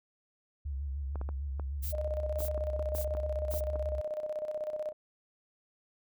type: tone with vibrato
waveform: sine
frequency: 69.6 Hz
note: C#2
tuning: 8 cents sharp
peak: -33 dBFS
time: 0.65-4.01 s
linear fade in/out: 10 ms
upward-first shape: sine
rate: 6.6 Hz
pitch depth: 82 cents each way
type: clicks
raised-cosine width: 1 ms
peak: -28 dBFS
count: 11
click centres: 1.157 / 1.214 / 1.29 / 1.597 / 2.405 / 2.578 / 2.794 / 2.95 / 3.15 / 3.539 / 3.757 s
type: noise bursts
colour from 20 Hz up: violet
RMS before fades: -40 dBFS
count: 4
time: 1.82-3.61 s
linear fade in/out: 20 ms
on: 110 ms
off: 450 ms
type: tone with tremolo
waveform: sine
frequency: 611 Hz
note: D#5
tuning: 32 cents flat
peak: -31 dBFS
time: 1.92-4.93 s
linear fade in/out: 20 ms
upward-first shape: square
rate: 16 Hz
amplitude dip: 60%
effects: none